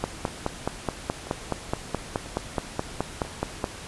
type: two click trains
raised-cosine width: 1 ms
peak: -24 / -10 dBFS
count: 4 / 18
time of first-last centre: 0.28-3.25 / 0.04-3.642 s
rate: 1.01 / 4.72 Hz
effects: pink hiss -40 dBFS RMS until 3.87 s + resampled to 24000 Hz